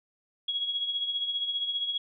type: tone with tremolo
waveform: sine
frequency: 3322 Hz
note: G#7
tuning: in tune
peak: -25 dBFS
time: 0.48-1.98 s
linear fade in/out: 5 ms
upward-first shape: triangle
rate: 15 Hz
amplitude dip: 65%
effects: none